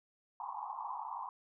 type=band-pass noise; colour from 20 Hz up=white; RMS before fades=-42 dBFS; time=0.4-1.29 s; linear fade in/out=2 ms; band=780 to 1100 Hz; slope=96 dB/octave; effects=none